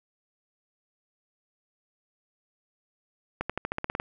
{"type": "accelerating click train", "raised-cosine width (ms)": 0.5, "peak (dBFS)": -14, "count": 10, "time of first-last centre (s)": [3.41, 3.999], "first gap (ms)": 86, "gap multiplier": 0.93, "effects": []}